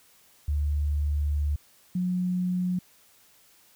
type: tone pair in turn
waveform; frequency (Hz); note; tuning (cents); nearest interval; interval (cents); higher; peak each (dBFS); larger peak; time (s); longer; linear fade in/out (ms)
sine; 73.42 / 180.99; D2 / F#3; 0 / -38; octave + major third; 1562; second; -23 / -24; first; 0.48-1.56 / 1.95-2.79; first; 5
effects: white hiss -59 dBFS RMS until 3.75 s